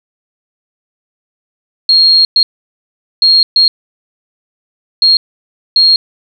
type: tone bursts at uneven times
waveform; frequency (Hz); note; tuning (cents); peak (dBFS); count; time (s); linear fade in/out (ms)
sine; 4255; C8; +28; -4; 6; 1.89-2.25 / 2.36-2.43 / 3.22-3.43 / 3.56-3.68 / 5.02-5.17 / 5.76-5.96; 2
effects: none